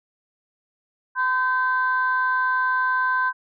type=tone pair together; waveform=sine; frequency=1019 / 1547.9 Hz; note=C6 / G6; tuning=-46 / -22 cents; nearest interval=perfect fifth; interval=724 cents; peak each=-21 dBFS; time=1.15-3.33 s; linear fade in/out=50 ms; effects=tanh soft clip ceiling -11 dBFS